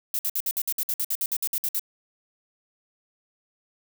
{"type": "noise bursts", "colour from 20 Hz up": "violet", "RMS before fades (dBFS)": -26, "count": 16, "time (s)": [0.14, 1.795], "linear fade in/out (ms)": 2, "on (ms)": 50, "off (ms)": 57, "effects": []}